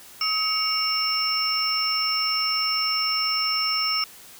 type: tone cluster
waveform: sine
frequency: 1273 / 2232 / 2810 / 5380 Hz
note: D#6 / C#7 / F7 / E8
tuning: +39 / +11 / +10 / +34 cents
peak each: -28 / -31 / -31 / -23 dBFS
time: 0.21-4.04 s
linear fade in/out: 2 ms
effects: white hiss -46 dBFS RMS until 4.39 s